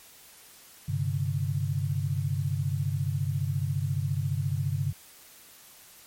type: chord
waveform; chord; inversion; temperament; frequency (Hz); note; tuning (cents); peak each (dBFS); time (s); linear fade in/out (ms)
sine; G suspended fourth; none; equal with one note detuned; 98 / 132.33 / 146.83; G2 / C3 / D3; 0 / +20 / 0; -30; 0.88-4.93; 10
effects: white hiss -52 dBFS RMS until 6.06 s + MP3 64 kbps